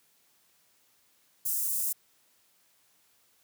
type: high-pass noise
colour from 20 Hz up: white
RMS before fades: -30 dBFS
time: 1.45-1.93 s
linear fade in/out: 10 ms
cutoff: 7500 Hz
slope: 24 dB/octave
effects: white hiss -67 dBFS RMS until 3.43 s + high-pass 80 Hz 12 dB/octave